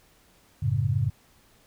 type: chord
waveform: sine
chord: F# minor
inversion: none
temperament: equal with one note detuned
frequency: 92.5 / 109.68 / 138.59 Hz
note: F#2 / A2 / C#3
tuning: 0 / -5 / 0 cents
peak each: -29 / -25 / -26 dBFS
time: 0.62-1.1 s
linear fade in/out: 10 ms
effects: pink hiss -60 dBFS RMS until 1.66 s